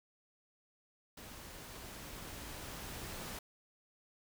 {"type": "noise with level ramp", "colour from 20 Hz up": "pink", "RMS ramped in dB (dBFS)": [-51, -44], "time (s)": [1.17, 3.39], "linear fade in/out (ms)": 5, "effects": []}